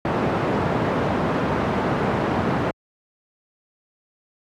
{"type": "band-pass noise", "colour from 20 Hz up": "pink", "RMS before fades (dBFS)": -22, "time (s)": [0.05, 2.71], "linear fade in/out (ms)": 2, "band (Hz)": [120, 1200], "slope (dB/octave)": 12, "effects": ["high-pass 60 Hz 12 dB/octave", "AAC 64 kbps"]}